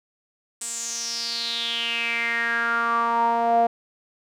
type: tone with band-pass filter sweep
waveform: sawtooth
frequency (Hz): 233.1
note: A#3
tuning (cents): 0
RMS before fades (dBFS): -24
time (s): 0.61-3.67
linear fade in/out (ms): 5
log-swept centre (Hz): 8200 to 650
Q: 6.7
effects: none